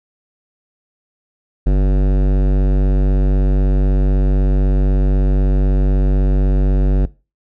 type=tone with hard clipping; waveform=sine; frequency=48.05 Hz; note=G1; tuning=34 cents flat; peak=-12 dBFS; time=1.66-7.06 s; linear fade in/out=10 ms; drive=17 dB; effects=noise-tail reverb RT60 0.3 s tail -21 dB re dry